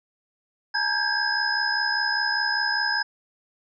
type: tone cluster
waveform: sine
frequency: 849 / 929 / 1588 / 1653 / 5080 Hz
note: G#5 / A#5 / G6 / G#6 / D#8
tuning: +38 / -6 / +22 / -9 / +35 cents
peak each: -32 / -33 / -26 / -27 / -27 dBFS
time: 0.74-3.03 s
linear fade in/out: 10 ms
effects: none